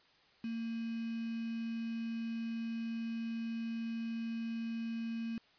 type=tone with quantisation; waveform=sine; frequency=228.4 Hz; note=A#3; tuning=35 cents flat; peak=-36 dBFS; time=0.44-5.38 s; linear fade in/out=2 ms; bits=8; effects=white hiss -66 dBFS RMS until 5.58 s + resampled to 11025 Hz